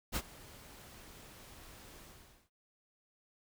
pink noise with ADSR envelope, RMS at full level -33 dBFS, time 0.12-2.5 s, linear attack 44 ms, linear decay 49 ms, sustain -21 dB, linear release 500 ms, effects none

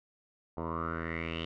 10% pulse tone with low-pass filter sweep, 82.41 Hz, E2, in tune, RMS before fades -36 dBFS, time 0.57-1.45 s, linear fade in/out 5 ms, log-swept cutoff 840 to 3200 Hz, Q 6.6, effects none

